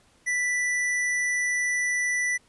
square tone, 1975.5 Hz, B6, in tune, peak -24 dBFS, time 0.26-2.38 s, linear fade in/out 20 ms, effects pink hiss -61 dBFS RMS until 2.48 s + resampled to 24000 Hz

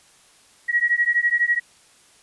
sine beating tone pair, 1904 / 1916 Hz, A#6 / A#6, +36 / +47 cents, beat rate 12 Hz, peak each -20 dBFS, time 0.68-1.6 s, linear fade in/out 20 ms, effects white hiss -54 dBFS RMS until 2.22 s + resampled to 24000 Hz

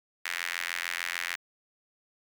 sawtooth tone with high-pass filter, 86.7 Hz, F2, 12 cents flat, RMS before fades -34 dBFS, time 0.25-1.36 s, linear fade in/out 5 ms, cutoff 1900 Hz, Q 2.7, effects none

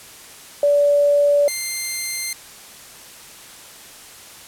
sine / 5% pulse tone pair in turn, 577 / 2093 Hz, D5 / C7, -31 / 0 cents, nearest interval octave + minor seventh, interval 2231 cents, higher second, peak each -12 dBFS, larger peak neither, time 0.63-1.48 / 1.48-2.33 s, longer neither, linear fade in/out 2 ms, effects white hiss -41 dBFS RMS until 4.47 s + low-pass 12000 Hz 12 dB/octave

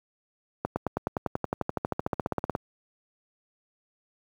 accelerating click train, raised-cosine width 1 ms, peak -12 dBFS, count 25, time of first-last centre 0.65-2.551 s, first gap 110 ms, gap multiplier 0.97, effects high-pass 80 Hz 12 dB/octave + 9-bit

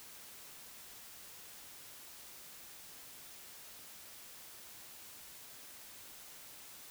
silence, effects white hiss -53 dBFS RMS until 6.9 s

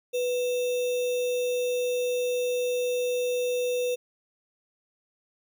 sine tone with sample-and-hold, 493.9 Hz, B4, in tune, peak -24 dBFS, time 0.13-3.96 s, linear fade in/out 20 ms, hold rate 3150 Hz, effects none

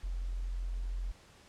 sine tone, 43.65 Hz, F1, in tune, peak -33 dBFS, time 0.03-1.12 s, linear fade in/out 10 ms, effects pink hiss -59 dBFS RMS until 1.48 s + low-pass 8000 Hz 12 dB/octave

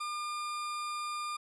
40% pulse tone, 1204 Hz, D6, 43 cents sharp, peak -34 dBFS, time 0-1.37 s, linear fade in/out 10 ms, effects resampled to 24000 Hz

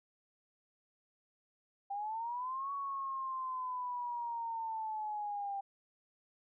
sine linear two-way sweep, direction up then down, 788 to 1122 to 788 Hz, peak -36 dBFS, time 1.9-5.61 s, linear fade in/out 10 ms, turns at 2.72 s, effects none

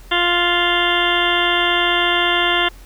harmonic tone, 349.2 Hz, F4, in tune, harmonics 1 / 2 / 3 / 4 / 5 / 6 / 8 / 9 / 10, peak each -23 / -23 / -23 / -23 / -23 / -23 / -23 / -23 / -23 dBFS, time 0.11-2.69 s, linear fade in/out 10 ms, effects added 43 Hz sine -38 dBFS peak until 2.85 s + pink hiss -47 dBFS RMS until 2.85 s

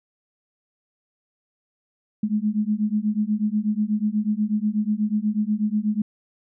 sine beating tone pair, 207.7 / 215.9 Hz, G#3 / A3, 0 / -33 cents, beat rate 8.2 Hz, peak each -23 dBFS, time 2.23-6.02 s, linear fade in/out 5 ms, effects none

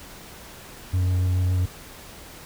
triangle tone with vibrato, 91.3 Hz, F#2, 23 cents flat, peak -17 dBFS, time 0.93-1.66 s, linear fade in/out 10 ms, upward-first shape sine, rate 7.1 Hz, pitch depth 13 cents each way, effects pink hiss -43 dBFS RMS until 2.45 s

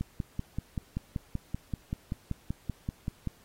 click train, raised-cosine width 5 ms, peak -19 dBFS, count 18, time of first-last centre 0.01-3.273 s, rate 5.21 Hz, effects pink hiss -61 dBFS RMS until 3.44 s + AAC 48 kbps

